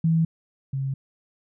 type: tone pair in turn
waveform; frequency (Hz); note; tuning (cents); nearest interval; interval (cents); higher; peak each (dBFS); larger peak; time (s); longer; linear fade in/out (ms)
sine; 163.2 / 135.31; E3 / C#3; -17 / -41; minor third; 324; first; -17 / -24; first; 0.04-0.25 / 0.73-0.94; neither; 5
effects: none